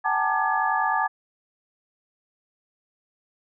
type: tone cluster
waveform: sine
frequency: 761 / 854 / 904 / 1189 / 1694 Hz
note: F#5 / G#5 / A5 / D6 / G#6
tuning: +48 / +48 / +47 / +21 / +34 cents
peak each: -27 dBFS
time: 0.04-1.08 s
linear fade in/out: 20 ms
effects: none